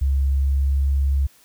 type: tone with pitch glide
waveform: sine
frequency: 68.3 to 68.93 Hz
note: C#2 to C#2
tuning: -25 to -9 cents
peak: -16 dBFS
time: 0.01-1.27 s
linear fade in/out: 10 ms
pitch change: +16 cents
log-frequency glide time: 0.17-0.85 s
effects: white hiss -54 dBFS RMS until 1.44 s